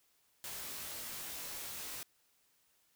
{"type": "noise with comb filter", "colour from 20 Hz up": "white", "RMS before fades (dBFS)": -44, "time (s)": [0.44, 2.03], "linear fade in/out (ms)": 0, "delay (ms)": 20, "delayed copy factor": -0.75, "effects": ["white hiss -73 dBFS RMS until 2.95 s"]}